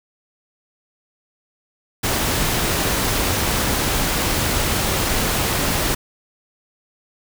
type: noise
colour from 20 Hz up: pink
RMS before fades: -20 dBFS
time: 2.03-5.95 s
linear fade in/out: 10 ms
effects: none